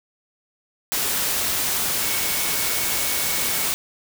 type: tone in noise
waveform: sine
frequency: 2217 Hz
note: C#7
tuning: in tune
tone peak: -34 dBFS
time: 2.02-3.64 s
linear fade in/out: 0 ms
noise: white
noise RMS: -23 dBFS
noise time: 0.92-3.74 s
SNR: -14 dB
effects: none